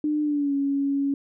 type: tone with pitch glide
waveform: sine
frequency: 300.5 to 278.8 Hz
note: D4 to C#4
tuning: +40 to +10 cents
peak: -21 dBFS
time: 0.04-1.14 s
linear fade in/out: 2 ms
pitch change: -130 cents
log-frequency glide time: 0.22-0.54 s
effects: none